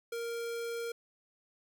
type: tone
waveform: square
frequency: 466.2 Hz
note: A#4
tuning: in tune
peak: -36 dBFS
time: 0.12-0.92 s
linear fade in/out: 5 ms
effects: none

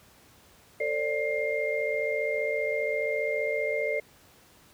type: tone cluster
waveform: sine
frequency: 449 / 535 / 590 / 2113 Hz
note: A4 / C5 / D5 / C7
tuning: +35 / +38 / +8 / +16 cents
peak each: -31 / -35 / -30 / -31 dBFS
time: 0.8-4 s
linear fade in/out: 5 ms
effects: pink hiss -57 dBFS RMS until 4.73 s + high-pass 60 Hz 12 dB/octave

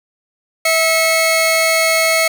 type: tone pair together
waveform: sawtooth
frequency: 650 / 2186 Hz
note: E5 / C#7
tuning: -24 / -25 cents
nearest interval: octave + major sixth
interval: 2099 cents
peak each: -11 dBFS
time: 0.65-2.28 s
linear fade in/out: 5 ms
effects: none

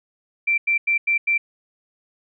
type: tone bursts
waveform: sine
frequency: 2349 Hz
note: D7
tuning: in tune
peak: -16 dBFS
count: 5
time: 0.47-1.38 s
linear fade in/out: 10 ms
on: 110 ms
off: 90 ms
effects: none

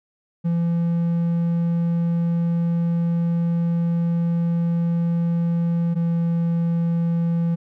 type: tone pair in turn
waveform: triangle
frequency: 169.4 / 168.48 Hz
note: E3 / E3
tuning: +48 / +38 cents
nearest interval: unison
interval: 10 cents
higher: first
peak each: -16 dBFS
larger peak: neither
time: 0.44-5.95 / 5.95-7.56 s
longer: first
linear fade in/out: 20 ms
effects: none

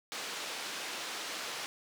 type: band-pass noise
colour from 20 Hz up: white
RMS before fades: -40 dBFS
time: 0.12-1.66 s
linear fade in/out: 0 ms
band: 300 to 4800 Hz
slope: 12 dB/octave
effects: none

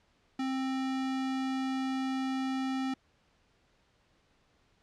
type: tone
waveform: square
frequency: 263.8 Hz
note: C4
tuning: 14 cents sharp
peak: -31 dBFS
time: 0.39-2.94 s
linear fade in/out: 5 ms
effects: pink hiss -69 dBFS RMS until 4.82 s + low-pass 5000 Hz 12 dB/octave

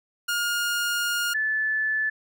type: tone pair in turn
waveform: sawtooth / sine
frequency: 1420 / 1740.3 Hz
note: F6 / A6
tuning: +28 / -19 cents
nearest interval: major third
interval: 353 cents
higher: second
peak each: -20 / -22 dBFS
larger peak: first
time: 0.28-1.34 / 1.34-2.1 s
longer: first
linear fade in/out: 10 ms
effects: none

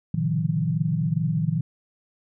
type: tone cluster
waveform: sine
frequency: 116 / 135.3 / 144.2 / 160.5 / 182.8 Hz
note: A#2 / C#3 / D3 / E3 / F#3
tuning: -8 / -42 / -31 / -46 / -21 cents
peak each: -29 / -31 / -31 / -23 / -30 dBFS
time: 0.14-1.61 s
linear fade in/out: 5 ms
effects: none

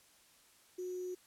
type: tone with sample-and-hold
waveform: sine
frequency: 364.1 Hz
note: F#4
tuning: 28 cents flat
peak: -38 dBFS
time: 0.78-1.15 s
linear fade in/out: 10 ms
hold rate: 6300 Hz
effects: white hiss -65 dBFS RMS until 1.26 s + low-pass 12000 Hz 12 dB/octave

